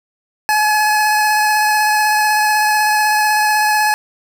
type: tone with vibrato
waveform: 25% pulse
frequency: 850 Hz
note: G#5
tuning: 40 cents sharp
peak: -8 dBFS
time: 0.49-3.94 s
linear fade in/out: 0 ms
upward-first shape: sine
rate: 16 Hz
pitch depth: 14 cents each way
effects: none